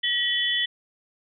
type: tone cluster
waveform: sine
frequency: 1922 / 3042 / 3413 Hz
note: B6 / F#7 / G#7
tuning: -48 / +47 / +47 cents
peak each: -26 dBFS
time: 0.03-0.66 s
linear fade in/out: 10 ms
effects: none